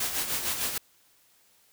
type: noise with tremolo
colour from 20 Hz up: white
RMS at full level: -28 dBFS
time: 0-0.78 s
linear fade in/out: 5 ms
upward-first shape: sine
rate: 6.6 Hz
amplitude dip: 55%
effects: white hiss -63 dBFS RMS until 1.72 s